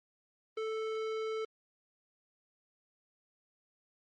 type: tone with tanh clipping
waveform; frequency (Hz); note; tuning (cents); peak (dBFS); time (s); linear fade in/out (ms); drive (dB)
sine; 440; A4; 0; -36; 0.57-1.45; 5; 17
effects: Opus 24 kbps